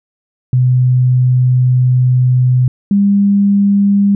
sine tone pair in turn, 126.4 / 200.6 Hz, B2 / G3, +41 / +40 cents, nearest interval minor sixth, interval 799 cents, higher second, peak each -7 dBFS, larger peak neither, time 0.53-2.68 / 2.91-4.15 s, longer first, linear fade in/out 2 ms, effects none

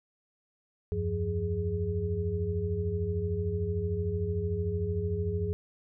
sine tone cluster, 81.4 / 94.7 / 173.4 / 415.9 Hz, E2 / F#2 / F3 / G#4, -21 / +41 / -12 / +2 cents, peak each -35 / -31 / -37 / -33 dBFS, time 0.92-5.53 s, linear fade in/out 0 ms, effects none

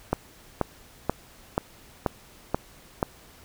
click train, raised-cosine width 1 ms, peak -8 dBFS, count 7, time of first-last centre 0.13-3.029 s, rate 2.07 Hz, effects pink hiss -52 dBFS RMS until 3.44 s

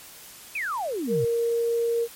sine exponential sweep, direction down, 2637 to 110 Hz, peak -26 dBFS, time 0.55-1.25 s, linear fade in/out 5 ms
sine tone, 466.2 Hz, A#4, in tune, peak -21 dBFS, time 1.07-2.08 s, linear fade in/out 50 ms
effects white hiss -45 dBFS RMS until 2.15 s + MP3 64 kbps

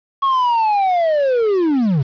triangle linear sweep, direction down, 1108.7 to 123.47 Hz, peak -11 dBFS, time 0.22-2.03 s, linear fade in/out 10 ms, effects resampled to 11025 Hz + 7-bit

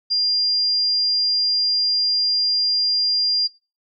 sine tone, 4800 Hz, D8, 37 cents sharp, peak -16 dBFS, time 0.1-3.48 s, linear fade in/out 20 ms, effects noise-tail reverb RT60 0.3 s tail -22 dB re dry

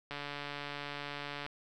click train, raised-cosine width 0.3 ms, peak -24 dBFS, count 196, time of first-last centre 0.11-1.464 s, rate 144 Hz, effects none

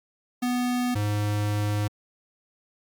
square tone pair in turn, 246.9 / 104.14 Hz, B3 / G#2, 0 / +5 cents, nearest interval octave + minor third, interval 1495 cents, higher first, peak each -24 dBFS, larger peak neither, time 0.42-0.95 / 0.95-1.88 s, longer second, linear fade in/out 10 ms, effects Opus 48 kbps

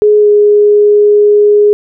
sine tone with pitch glide, 420.2 to 415.1 Hz, G#4 to G#4, +20 to -1 cents, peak -3 dBFS, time 0.02-1.73 s, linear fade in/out 0 ms, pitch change -21 cents, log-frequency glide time 0.19-0.28 s, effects none

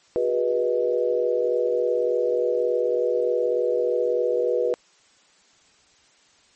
sine tone cluster, 365.6 / 409 / 487.6 / 626 Hz, F#4 / G#4 / B4 / D#5, -21 / -26 / -22 / +10 cents, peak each -27 / -28 / -21 / -30 dBFS, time 0.16-4.74 s, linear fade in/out 0 ms, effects white hiss -58 dBFS RMS until 6.55 s + MP3 32 kbps

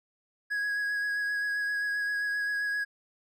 triangle tone with vibrato, 1661.2 Hz, G#6, in tune, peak -26 dBFS, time 0.5-2.85 s, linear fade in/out 20 ms, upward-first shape sine, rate 7.6 Hz, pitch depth 16 cents each way, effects none

